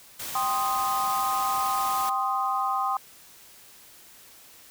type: noise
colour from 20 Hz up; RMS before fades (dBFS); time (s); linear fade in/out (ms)
white; -35; 0.19-2.1; 10
type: chord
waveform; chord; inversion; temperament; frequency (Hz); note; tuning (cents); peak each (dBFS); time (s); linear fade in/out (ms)
sine; C minor; second; equal; 784 / 1046.5 / 1244.5; G5 / C6 / Eb6; 0 / 0 / 0; -28; 0.35-2.97; 2
effects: white hiss -51 dBFS RMS until 4.7 s